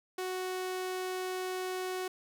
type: tone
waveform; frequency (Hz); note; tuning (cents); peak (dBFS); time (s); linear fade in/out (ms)
sawtooth; 370; F#4; 0; -30; 0.18-2.08; 5
effects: none